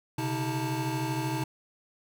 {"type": "tone cluster", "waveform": "square", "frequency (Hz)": [128.7, 141.6, 319.4, 885], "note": ["C3", "C#3", "D#4", "A5"], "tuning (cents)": [-28, 37, 45, 10], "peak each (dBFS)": [-33, -38, -34, -37], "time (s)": [0.18, 1.44], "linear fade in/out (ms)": 5, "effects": []}